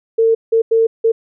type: tone bursts at uneven times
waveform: sine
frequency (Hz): 452.3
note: A4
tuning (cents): +48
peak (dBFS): -9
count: 4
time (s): 0.18-0.35 / 0.52-0.62 / 0.71-0.87 / 1.04-1.12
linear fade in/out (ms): 10
effects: none